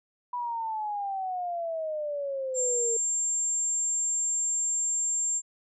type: exponential sweep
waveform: sine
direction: down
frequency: 987 to 454.7 Hz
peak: -29 dBFS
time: 0.33-2.97 s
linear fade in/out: 5 ms
type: tone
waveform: sine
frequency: 7380 Hz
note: A#8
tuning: 18 cents flat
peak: -25 dBFS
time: 2.54-5.42 s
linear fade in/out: 50 ms
effects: none